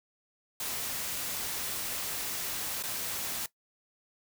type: noise with dropouts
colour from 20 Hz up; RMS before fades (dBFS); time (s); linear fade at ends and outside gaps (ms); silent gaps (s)
white; -35; 0.6-3.46; 2; 2.826-2.836
effects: noise-tail reverb RT60 0.1 s tail -18 dB re dry